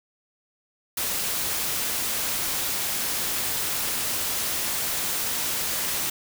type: noise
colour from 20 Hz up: white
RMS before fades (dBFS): -27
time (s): 0.97-6.1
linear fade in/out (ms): 5
effects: none